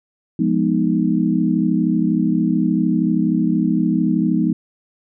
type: chord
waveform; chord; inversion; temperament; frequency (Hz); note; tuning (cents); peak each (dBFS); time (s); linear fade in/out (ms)
sine; F half-diminished seventh; none; equal; 174.61 / 207.7 / 246.9 / 311.1; F3 / Ab3 / Cb4 / Eb4; 0 / 0 / 0 / 0; -20; 0.39-4.53; 5
effects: none